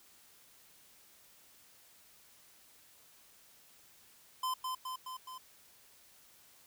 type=tone with echo; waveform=square; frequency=1028 Hz; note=C6; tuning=31 cents flat; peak=-33 dBFS; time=4.43-4.54 s; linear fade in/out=5 ms; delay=210 ms; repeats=4; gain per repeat=-3 dB; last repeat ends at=5.38 s; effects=white hiss -62 dBFS RMS until 6.66 s